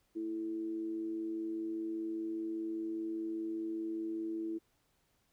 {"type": "tone with amplitude modulation", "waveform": "sine", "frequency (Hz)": 329.6, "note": "E4", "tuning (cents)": 0, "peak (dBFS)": -33, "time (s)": [0.15, 4.59], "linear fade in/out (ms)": 20, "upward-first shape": "sine", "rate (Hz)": 105, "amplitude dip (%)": 45, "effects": ["pink hiss -75 dBFS RMS until 5.32 s"]}